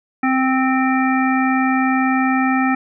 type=harmonic tone; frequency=261.6 Hz; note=C4; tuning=in tune; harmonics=1 / 3 / 5 / 7 / 9; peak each=-16 / -21 / -23 / -24 / -26 dBFS; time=0.23-2.75 s; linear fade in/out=5 ms; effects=none